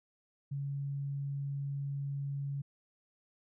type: tone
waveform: sine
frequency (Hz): 140.1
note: C#3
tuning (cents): +19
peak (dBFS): -34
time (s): 0.51-2.62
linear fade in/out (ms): 10
effects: none